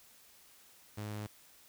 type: tone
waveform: sawtooth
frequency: 105.4 Hz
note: G#2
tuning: 26 cents sharp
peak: -35 dBFS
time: 0.97-1.27 s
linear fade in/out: 10 ms
effects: white hiss -61 dBFS RMS until 1.68 s